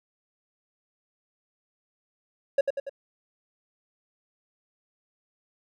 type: tone with echo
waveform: triangle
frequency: 554.4 Hz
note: C#5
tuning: in tune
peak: -15 dBFS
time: 2.58-2.61 s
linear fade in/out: 5 ms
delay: 95 ms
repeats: 3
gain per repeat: -5 dB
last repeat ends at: 2.895 s
effects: none